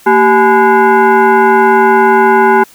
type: tone with frequency modulation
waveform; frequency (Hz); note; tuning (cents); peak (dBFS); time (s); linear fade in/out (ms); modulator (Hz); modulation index
sine; 229.3; A#3; -28; -4; 0.06-2.64; 10; 617; 1.9
effects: white hiss -41 dBFS RMS until 2.74 s